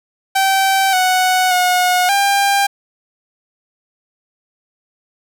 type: tone with pitch steps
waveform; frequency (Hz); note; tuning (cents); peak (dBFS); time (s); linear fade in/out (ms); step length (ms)
sawtooth; 774 / 740 / 725 / 798; G5 / F#5 / F#5 / G5; -22 / 0 / -35 / +31; -8; 0.35-2.67; 10; 580
effects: none